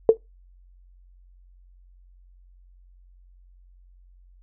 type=tone with exponential decay; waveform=sine; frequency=448.1 Hz; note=A4; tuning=32 cents sharp; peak=-5 dBFS; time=0.09-0.17 s; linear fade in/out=1 ms; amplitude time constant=17 ms; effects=noise-tail reverb RT60 0.2 s tail -21 dB re dry + added 45 Hz sine -50 dBFS peak until 4.42 s